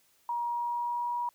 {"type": "tone with pitch glide", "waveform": "sine", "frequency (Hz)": [951, 961.5], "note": ["A#5", "B5"], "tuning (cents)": [34, -47], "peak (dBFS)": -29, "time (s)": [0.29, 1.29], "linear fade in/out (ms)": 2, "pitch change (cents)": 19, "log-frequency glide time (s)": [0.49, 1.16], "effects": ["white hiss -67 dBFS RMS until 1.34 s"]}